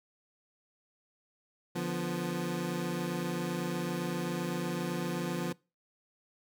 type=chord; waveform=25% pulse; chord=B diminished; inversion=first; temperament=equal; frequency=146.83 / 174.61 / 246.9 Hz; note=D3 / F3 / B3; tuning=0 / 0 / 0 cents; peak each=-36 / -30 / -35 dBFS; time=1.75-5.53 s; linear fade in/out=10 ms; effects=noise-tail reverb RT60 0.3 s tail -24 dB re dry